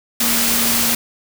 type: tone in noise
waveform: sine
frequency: 233.1 Hz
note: A#3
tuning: in tune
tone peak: -24 dBFS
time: 0.2-0.95 s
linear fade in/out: 5 ms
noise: white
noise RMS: -17 dBFS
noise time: 0.2-0.95 s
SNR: -10 dB
effects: none